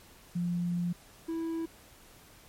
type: tone pair in turn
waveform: sine / triangle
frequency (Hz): 174.7 / 328.2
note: F3 / E4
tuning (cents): +1 / -8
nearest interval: major seventh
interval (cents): 1091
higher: second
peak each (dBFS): -28 / -29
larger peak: first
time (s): 0.35-0.93 / 1.28-1.66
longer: first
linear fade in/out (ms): 10
effects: pink hiss -56 dBFS RMS until 2.48 s + MP3 64 kbps